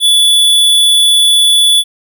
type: tone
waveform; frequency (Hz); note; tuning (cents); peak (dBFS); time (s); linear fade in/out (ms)
square; 3444; A7; -38; -6; 0-1.84; 50
effects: none